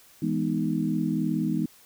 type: chord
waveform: sine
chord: E major seventh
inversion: none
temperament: equal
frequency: 164.81 / 207.7 / 246.9 / 311.1 Hz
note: E3 / G#3 / B3 / D#4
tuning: 0 / 0 / 0 / 0 cents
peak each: -29 dBFS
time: 0.22-1.66 s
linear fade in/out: 5 ms
effects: white hiss -55 dBFS RMS until 1.85 s